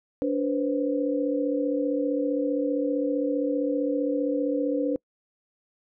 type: tone cluster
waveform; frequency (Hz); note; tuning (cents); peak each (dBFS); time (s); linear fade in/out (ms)
sine; 288 / 491.7 / 527; D4 / B4 / C5; -34 / -8 / +12; -25 / -28 / -30; 0.22-4.96; 0
effects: noise-tail reverb RT60 0.1 s tail -26 dB re dry